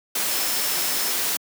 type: tone in noise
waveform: sine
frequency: 5274 Hz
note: E8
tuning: in tune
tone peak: -32 dBFS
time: 0.29-1.12 s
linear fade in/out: 5 ms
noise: white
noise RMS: -24 dBFS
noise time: 0.15-1.37 s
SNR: -11 dB
effects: high-pass 200 Hz 12 dB/octave